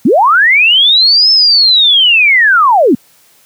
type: linear two-way sweep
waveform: sine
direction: up then down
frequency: 186.7 to 5290 to 209.2 Hz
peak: -4 dBFS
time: 0.05-2.95 s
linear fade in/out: 5 ms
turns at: 1.31 s
effects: white hiss -47 dBFS RMS until 3.45 s + high-pass 80 Hz 12 dB/octave